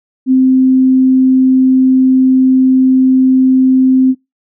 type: tone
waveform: sine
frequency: 260.1 Hz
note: C4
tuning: 10 cents flat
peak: -5 dBFS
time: 0.26-4.15 s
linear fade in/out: 50 ms
effects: noise-tail reverb RT60 0.2 s tail -23 dB re dry